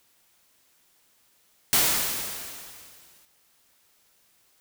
white noise with exponential decay, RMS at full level -19 dBFS, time 1.73-3.25 s, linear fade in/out 0 ms, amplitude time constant 330 ms, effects white hiss -64 dBFS RMS until 4.6 s

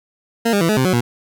20% pulse tone with pitch steps, 230.9 / 202.1 / 166.2 / 213.6 / 130.2 / 184.7 / 119.9 Hz, A#3 / G#3 / E3 / G#3 / C3 / F#3 / A#2, -16 / -47 / +15 / +49 / -8 / -3 / +49 cents, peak -9 dBFS, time 0.45-1.01 s, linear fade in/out 10 ms, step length 80 ms, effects none

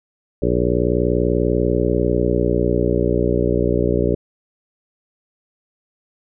harmonic tone with a mistuned harmonic, 60.2 Hz, B1, 44 cents flat, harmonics 1 / 2 / 3 / 4 / 5 / 6 / 7 / 8 / 9, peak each -23 / -24 / -24 / -27 / -24 / -23 / -21 / -26 / -26 dBFS, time 0.42-4.15 s, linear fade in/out 5 ms, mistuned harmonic 9, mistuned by +68 cents, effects none

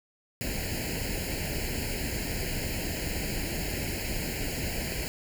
pink noise with comb filter, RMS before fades -32 dBFS, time 0.41-5.08 s, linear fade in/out 0 ms, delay 0.42 ms, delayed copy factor +0.95, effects none

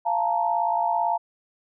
sine tone cluster, 693 / 869 / 927 Hz, F5 / A5 / A#5, -14 / -22 / -10 cents, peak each -25 dBFS, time 0.05-1.18 s, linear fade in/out 20 ms, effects none

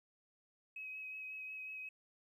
triangle tone with vibrato, 2546 Hz, D#7, 39 cents sharp, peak -40 dBFS, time 0.76-1.89 s, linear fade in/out 5 ms, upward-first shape sine, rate 5.5 Hz, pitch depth 16 cents each way, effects tanh soft clip ceiling -42 dBFS

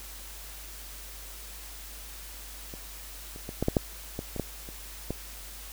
clicks, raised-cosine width 2 ms, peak -27 / -30 / -23 / -13 / -10 / -8 / -19 / -22 / -15 / -29 / -17 dBFS, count 11, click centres 2.739 / 3.361 / 3.491 / 3.626 / 3.684 / 3.768 / 4.191 / 4.363 / 4.397 / 4.689 / 5.106 s, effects added 50 Hz sine -45 dBFS peak until 5.72 s + white hiss -45 dBFS RMS until 5.72 s

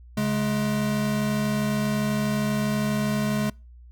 square tone pair together, 138.59 / 211 Hz, C#3 / G#3, 0 / +28 cents, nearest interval perfect fifth, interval 728 cents, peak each -29 / -24 dBFS, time 0.17-3.5 s, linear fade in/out 5 ms, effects noise-tail reverb RT60 0.3 s tail -26 dB re dry + added 60 Hz sine -44 dBFS peak until 3.91 s

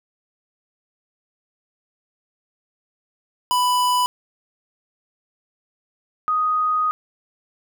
square / sine tone pair in turn, 992 / 1246.5 Hz, B5 / D#6, +7 / +3 cents, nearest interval major third, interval 396 cents, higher second, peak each -17 dBFS, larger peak neither, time 3.51-4.06 / 6.28-6.91 s, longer second, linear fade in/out 0 ms, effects none

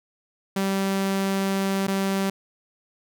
sawtooth tone with dropouts, 194.4 Hz, G3, 14 cents flat, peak -18 dBFS, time 0.56-2.3 s, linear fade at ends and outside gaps 5 ms, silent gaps 1.87-1.879 s, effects none

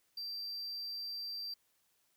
triangle tone, 4699 Hz, D8, in tune, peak -38 dBFS, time 0.17-1.54 s, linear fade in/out 5 ms, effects white hiss -75 dBFS RMS until 2.16 s

